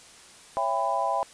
sine chord, C# half-diminished seventh, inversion none, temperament just, 554.4 / 665.2 / 798.3 / 997.9 Hz, C#5 / E5 / G5 / B5, 0 / +16 / +31 / +18 cents, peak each -33 / -29 / -28 / -28 dBFS, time 0.57-1.23 s, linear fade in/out 0 ms, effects white hiss -50 dBFS RMS until 1.33 s + resampled to 22050 Hz

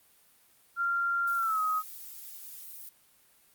sine tone with pitch glide, 1386 to 1263.6 Hz, F6 to D#6, -14 to +26 cents, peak -26 dBFS, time 0.76-1.83 s, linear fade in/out 50 ms, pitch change -160 cents, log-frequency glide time 1.36-1.61 s
violet noise, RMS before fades -45 dBFS, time 1.27-2.89 s, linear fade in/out 2 ms
effects white hiss -63 dBFS RMS until 3.54 s + Opus 32 kbps

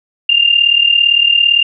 sine tone with amplitude modulation, 2800 Hz, F7, 4 cents sharp, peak -4 dBFS, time 0.29-1.63 s, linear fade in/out 5 ms, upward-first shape sine, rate 37.7 Hz, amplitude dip 75%, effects none

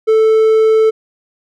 triangle tone, 440 Hz, A4, in tune, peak -5 dBFS, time 0.07-0.91 s, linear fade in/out 20 ms, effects none

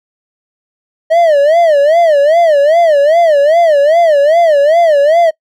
triangle tone with vibrato, 622.3 Hz, D#5, in tune, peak -3 dBFS, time 1.1-5.31 s, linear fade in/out 20 ms, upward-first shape sine, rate 2.5 Hz, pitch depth 180 cents each way, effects noise-tail reverb RT60 0.1 s tail -21 dB re dry

